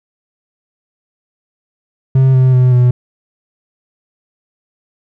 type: tone with pitch steps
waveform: triangle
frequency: 132.3 / 129.43 / 126.62 / 123.87 Hz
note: C3 / C3 / B2 / B2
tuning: +20 / -18 / +44 / +6 cents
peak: -4 dBFS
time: 2.15-2.91 s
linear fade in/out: 5 ms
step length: 190 ms
effects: none